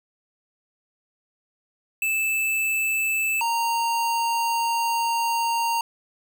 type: tone pair in turn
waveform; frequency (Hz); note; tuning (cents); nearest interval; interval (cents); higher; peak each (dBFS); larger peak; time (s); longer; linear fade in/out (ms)
square; 2631 / 926.4; E7 / A#5; -4 / -11; octave + tritone; 1807; first; -22; neither; 2.02-3.41 / 3.41-5.81; second; 2
effects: 9-bit